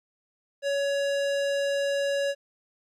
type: tone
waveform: square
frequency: 561 Hz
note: C#5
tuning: 21 cents sharp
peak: -25 dBFS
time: 0.62-2.35 s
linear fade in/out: 50 ms
effects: low-pass 7000 Hz 12 dB/octave + 11-bit